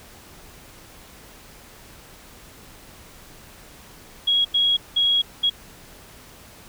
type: tone bursts at uneven times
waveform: sine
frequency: 3311 Hz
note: G#7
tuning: 6 cents flat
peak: -16 dBFS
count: 4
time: 4.27-4.45 / 4.54-4.77 / 4.96-5.22 / 5.43-5.5 s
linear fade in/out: 10 ms
effects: pink hiss -46 dBFS RMS until 6.68 s